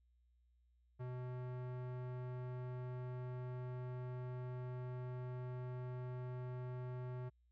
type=tone with low-pass filter; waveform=square; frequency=125.4 Hz; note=B2; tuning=27 cents sharp; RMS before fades=-45 dBFS; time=0.99-7.3 s; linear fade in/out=20 ms; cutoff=1300 Hz; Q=0.71; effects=added 60 Hz sine -70 dBFS peak until 7.51 s